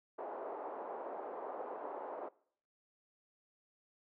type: band-pass noise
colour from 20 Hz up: white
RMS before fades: -44 dBFS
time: 0.18-2.29 s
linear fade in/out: 10 ms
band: 380 to 870 Hz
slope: 24 dB/octave
effects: noise-tail reverb RT60 0.6 s tail -22 dB re dry